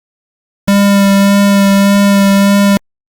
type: tone with vibrato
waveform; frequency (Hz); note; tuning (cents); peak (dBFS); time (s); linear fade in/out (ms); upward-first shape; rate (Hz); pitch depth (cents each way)
square; 199.2; G3; +28; -6; 0.68-2.77; 0; sine; 1.7; 15
effects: Opus 48 kbps